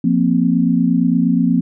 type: chord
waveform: sine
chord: F suspended fourth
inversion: none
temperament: equal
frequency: 174.61 / 233.1 / 261.6 Hz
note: F3 / Bb3 / C4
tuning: 0 / 0 / 0 cents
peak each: -16 dBFS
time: 0.04-1.61 s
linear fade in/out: 5 ms
effects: none